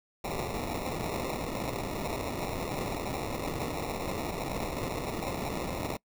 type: noise with sample-and-hold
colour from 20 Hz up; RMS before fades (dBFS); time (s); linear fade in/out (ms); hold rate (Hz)
white; -34; 0.24-5.97; 5; 1575
effects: noise-tail reverb RT60 0.1 s tail -24 dB re dry